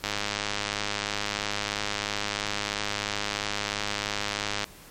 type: click train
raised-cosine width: 0.2 ms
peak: -10 dBFS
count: 475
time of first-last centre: 0.04-4.642 s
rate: 103 Hz
effects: pink hiss -49 dBFS RMS until 4.9 s + MP3 64 kbps